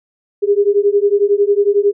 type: beating tone pair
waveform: sine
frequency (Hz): 400.7 / 411.7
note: G4 / G#4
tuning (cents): +38 / -15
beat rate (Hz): 11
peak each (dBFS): -13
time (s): 0.42-1.93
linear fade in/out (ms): 20
effects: none